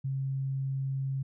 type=tone; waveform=sine; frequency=135 Hz; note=C#3; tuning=45 cents flat; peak=-29 dBFS; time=0.04-1.23 s; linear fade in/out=10 ms; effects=none